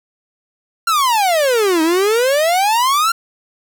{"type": "exponential two-way sweep", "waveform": "45% pulse", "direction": "down then up", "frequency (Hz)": [1396.9, 311.1, 1396.9], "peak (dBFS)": -12, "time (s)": [0.87, 3.12], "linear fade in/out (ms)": 5, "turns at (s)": 1.82, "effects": []}